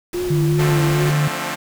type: noise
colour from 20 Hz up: pink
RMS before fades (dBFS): -32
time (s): 0.13-1.11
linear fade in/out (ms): 2
type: tone with vibrato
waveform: sine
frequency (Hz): 349.2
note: F4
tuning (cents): 0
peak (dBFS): -20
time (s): 0.14-1.1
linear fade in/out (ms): 5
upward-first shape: triangle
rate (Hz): 2.5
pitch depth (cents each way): 67
type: tone with pitch glide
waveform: sine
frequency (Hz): 150.2 to 148.05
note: D3 to D3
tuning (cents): +39 to +14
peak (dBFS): -15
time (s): 0.3-1.28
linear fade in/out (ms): 5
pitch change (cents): -25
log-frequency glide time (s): 0.54-0.81
type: chord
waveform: 5% pulse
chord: D minor seventh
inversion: none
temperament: equal with one note detuned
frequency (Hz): 146.83 / 174.61 / 220 / 266.4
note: D3 / F3 / A3 / C4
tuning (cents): 0 / 0 / 0 / +31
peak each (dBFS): -17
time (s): 0.58-1.56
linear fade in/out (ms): 20
effects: none